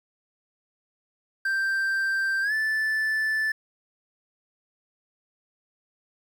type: tone with pitch glide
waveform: triangle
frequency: 1571 to 1753.2 Hz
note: G6 to A6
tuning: +3 to -7 cents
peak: -21 dBFS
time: 1.45-3.52 s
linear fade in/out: 5 ms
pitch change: +190 cents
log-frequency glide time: 2.42-2.53 s
effects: 9-bit